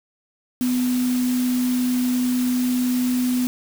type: tone in noise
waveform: sine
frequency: 249.7 Hz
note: B3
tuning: 19 cents sharp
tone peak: -18 dBFS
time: 0.61-3.47 s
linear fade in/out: 0 ms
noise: white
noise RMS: -33 dBFS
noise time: 0.61-3.47 s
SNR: +12 dB
effects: none